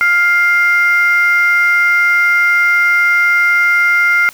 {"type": "tone pair together", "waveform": "sine", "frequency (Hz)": [1404, 2104], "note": ["F6", "C7"], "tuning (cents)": [9, 9], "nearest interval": "perfect fifth", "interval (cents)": 700, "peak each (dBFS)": -10, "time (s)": [0.01, 4.29], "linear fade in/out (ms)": 0, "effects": ["tanh soft clip ceiling -3 dBFS", "white hiss -39 dBFS RMS until 4.33 s"]}